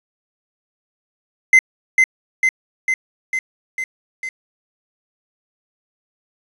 triangle tone with echo, 2064 Hz, C7, 24 cents flat, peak -4 dBFS, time 1.53-1.59 s, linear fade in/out 2 ms, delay 450 ms, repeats 6, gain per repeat -3 dB, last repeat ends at 4.29 s, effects resampled to 24000 Hz + 7-bit

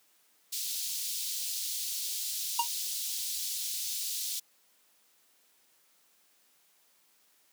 pink high-pass noise, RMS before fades -35 dBFS, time 0.52-4.4 s, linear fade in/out 10 ms, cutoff 3800 Hz, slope 24 dB/octave
square tone with exponential decay, 940 Hz, A#5, 14 cents sharp, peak -22 dBFS, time 2.59-2.68 s, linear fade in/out 5 ms, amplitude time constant 19 ms
effects white hiss -67 dBFS RMS until 7.52 s + high-pass 200 Hz 12 dB/octave

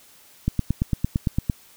click train, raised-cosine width 5 ms, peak -8 dBFS, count 10, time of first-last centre 0.48-1.498 s, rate 8.84 Hz, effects white hiss -52 dBFS RMS until 1.76 s

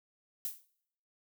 violet noise with exponential decay, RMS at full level -33 dBFS, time 0.45-0.65 s, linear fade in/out 0 ms, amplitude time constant 43 ms, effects noise-tail reverb RT60 0.7 s tail -21 dB re dry

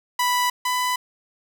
sawtooth tone pair in turn, 987.8 / 998.1 Hz, B5 / B5, 0 / +18 cents, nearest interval unison, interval 18 cents, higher second, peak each -15 / -17 dBFS, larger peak first, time 0.19-0.5 / 0.65-0.96 s, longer neither, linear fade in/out 5 ms, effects none

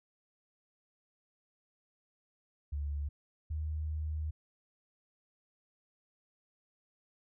sine tone pair in turn, 72.2 / 77.2 Hz, D2 / D#2, -29 / -13 cents, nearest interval minor second, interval 116 cents, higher second, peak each -33 / -33 dBFS, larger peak neither, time 2.72-3.09 / 3.5-4.31 s, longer second, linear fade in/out 10 ms, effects none

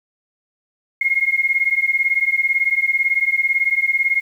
sine beating tone pair, 2139 / 2157 Hz, C7 / C#7, +38 / -48 cents, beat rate 18 Hz, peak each -18 / -18 dBFS, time 1.01-4.21 s, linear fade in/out 5 ms, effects 8-bit

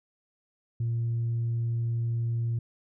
sine tone, 116.5 Hz, A#2, 1 cent flat, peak -24 dBFS, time 0.8-2.59 s, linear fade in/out 5 ms, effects tanh soft clip ceiling -23 dBFS

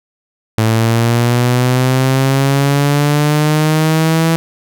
sawtooth linear sweep, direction up, 110 to 164.81 Hz, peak -6 dBFS, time 0.58-4.36 s, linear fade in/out 0 ms, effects none

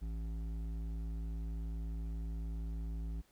sine tone with hard clipping, 55 Hz, A1, in tune, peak -39 dBFS, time 0.01-3.22 s, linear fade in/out 20 ms, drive 10 dB, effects pink hiss -70 dBFS RMS until 3.31 s

